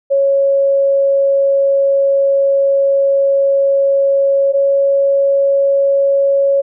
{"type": "tone pair in turn", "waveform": "sine", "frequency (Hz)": [552, 554.2], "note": ["C#5", "C#5"], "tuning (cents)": [-7, -1], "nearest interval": "unison", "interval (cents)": 6, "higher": "second", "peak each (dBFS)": -9, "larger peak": "neither", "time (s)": [[0.1, 4.53], [4.53, 6.62]], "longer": "first", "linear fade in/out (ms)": 20, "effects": []}